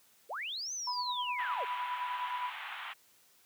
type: linear two-way sweep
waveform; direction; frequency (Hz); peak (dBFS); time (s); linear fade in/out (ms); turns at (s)
sine; up then down; 370 to 6272 to 370; -36; 0.29-1.65; 20; 0.73
type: tone with tremolo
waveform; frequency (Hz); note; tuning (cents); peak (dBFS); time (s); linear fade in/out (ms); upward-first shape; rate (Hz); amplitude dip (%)
sine; 987.8; B5; 0; -32; 0.87-2.5; 5; sine; 9.7; 50
type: band-pass noise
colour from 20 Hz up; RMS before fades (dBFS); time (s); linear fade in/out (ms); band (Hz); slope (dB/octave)
pink; -43; 1.38-2.94; 20; 820 to 3300; 48
effects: white hiss -65 dBFS RMS until 3.45 s + high-pass 100 Hz 12 dB/octave